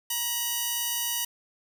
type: tone pair together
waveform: 5% pulse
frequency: 947.3 / 2960 Hz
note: A#5 / F#7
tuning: +28 / 0 cents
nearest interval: octave + minor sixth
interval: 1972 cents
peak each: -20 dBFS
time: 0.1-1.25 s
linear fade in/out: 5 ms
effects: none